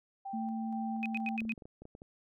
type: tone with tremolo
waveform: sine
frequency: 784 Hz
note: G5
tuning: in tune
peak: -38 dBFS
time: 0.25-1.37 s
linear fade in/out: 10 ms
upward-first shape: square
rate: 2.1 Hz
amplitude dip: 35%
type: tone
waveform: sine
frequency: 223.5 Hz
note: A3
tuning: 27 cents sharp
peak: -34 dBFS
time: 0.33-1.54 s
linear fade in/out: 10 ms
type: tone bursts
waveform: sine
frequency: 2515 Hz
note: D#7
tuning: 18 cents sharp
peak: -33 dBFS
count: 5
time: 1.03-1.521 s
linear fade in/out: 0 ms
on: 27 ms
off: 89 ms
type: clicks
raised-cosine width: 2 ms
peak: -36 dBFS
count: 9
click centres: 1.418 / 1.452 / 1.578 / 1.622 / 1.655 / 1.82 / 1.854 / 1.951 / 2.019 s
effects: none